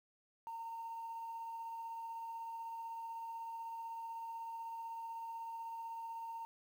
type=tone with tremolo; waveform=sine; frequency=915 Hz; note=A#5; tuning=32 cents flat; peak=-40 dBFS; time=0.47-6.45 s; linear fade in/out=0 ms; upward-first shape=triangle; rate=16 Hz; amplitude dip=30%; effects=tanh soft clip ceiling -38 dBFS + 11-bit